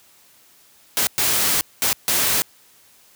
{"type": "noise bursts at uneven times", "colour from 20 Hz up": "white", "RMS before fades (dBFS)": -19, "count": 4, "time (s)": [[0.97, 1.07], [1.18, 1.61], [1.82, 1.93], [2.08, 2.42]], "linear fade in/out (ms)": 0, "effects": ["white hiss -53 dBFS RMS until 3.15 s", "high-pass 60 Hz 12 dB/octave"]}